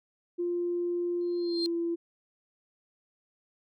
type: tone with pitch glide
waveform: sine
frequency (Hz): 349.3 to 338.6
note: F4 to E4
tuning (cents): 0 to +46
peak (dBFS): -27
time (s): 0.38-1.96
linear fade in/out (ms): 20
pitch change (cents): -54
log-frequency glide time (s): 1.38-1.61
type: tone with exponential growth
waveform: sine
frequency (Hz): 4186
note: C8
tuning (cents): 0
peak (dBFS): -26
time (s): 1.21-1.66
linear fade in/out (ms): 0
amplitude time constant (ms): 97
effects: tanh soft clip ceiling -20 dBFS